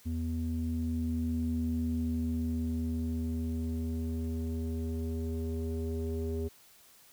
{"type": "tone with low-pass filter sweep", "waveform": "square", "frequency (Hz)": 80.9, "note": "E2", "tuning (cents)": -32, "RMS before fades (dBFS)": -33, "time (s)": [0.05, 6.49], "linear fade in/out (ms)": 20, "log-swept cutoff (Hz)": [210, 390], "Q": 4.2, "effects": ["white hiss -59 dBFS RMS until 7.12 s"]}